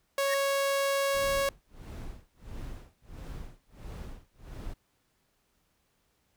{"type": "tone", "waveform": "sawtooth", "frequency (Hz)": 553, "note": "C#5", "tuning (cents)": -4, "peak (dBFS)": -22, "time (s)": [0.18, 1.49], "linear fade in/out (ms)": 2}
{"type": "tone with exponential growth", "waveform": "square", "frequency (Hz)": 1858, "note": "A#6", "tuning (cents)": -6, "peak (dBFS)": -28, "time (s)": [0.23, 0.34], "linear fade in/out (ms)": 2, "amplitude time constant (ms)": 22}
{"type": "noise with tremolo", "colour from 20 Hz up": "brown", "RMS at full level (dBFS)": -39, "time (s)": [1.14, 4.74], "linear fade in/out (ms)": 10, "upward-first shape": "sine", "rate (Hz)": 1.5, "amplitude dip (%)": 100}
{"effects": ["pink hiss -73 dBFS RMS until 6.36 s"]}